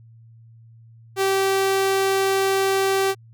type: tone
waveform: sawtooth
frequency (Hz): 387.6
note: G4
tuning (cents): -20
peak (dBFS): -14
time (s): 1.16-3.15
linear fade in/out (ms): 50
effects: added 114 Hz sine -45 dBFS peak until 3.33 s